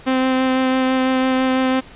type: tone with vibrato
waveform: sawtooth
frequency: 260 Hz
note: C4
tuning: 11 cents flat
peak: -11 dBFS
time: 0.06-1.81 s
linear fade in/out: 20 ms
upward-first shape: sine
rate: 6 Hz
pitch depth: 10 cents each way
effects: pink hiss -42 dBFS RMS until 1.95 s + resampled to 8000 Hz